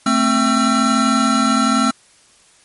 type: tone cluster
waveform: square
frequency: 221.5 / 262.4 / 1345 Hz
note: A3 / C4 / E6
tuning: +12 / +5 / +34 cents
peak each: -18 dBFS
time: 0.06-1.91 s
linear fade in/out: 5 ms
effects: white hiss -51 dBFS RMS until 2.64 s + MP3 48 kbps